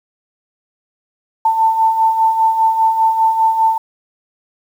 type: beating tone pair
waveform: sine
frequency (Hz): 888 / 893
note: A5 / A5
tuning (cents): +16 / +25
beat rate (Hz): 5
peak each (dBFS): -19 / -11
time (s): 1.45-3.78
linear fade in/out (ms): 5
effects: 7-bit